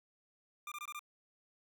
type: tone bursts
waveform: 25% pulse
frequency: 1195 Hz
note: D6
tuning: 30 cents sharp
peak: -38 dBFS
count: 5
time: 0.67-0.993 s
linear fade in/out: 2 ms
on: 47 ms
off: 22 ms
effects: none